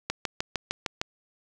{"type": "click train", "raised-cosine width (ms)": 0.2, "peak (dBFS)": -10, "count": 7, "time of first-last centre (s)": [0.1, 1.015], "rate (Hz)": 6.56, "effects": []}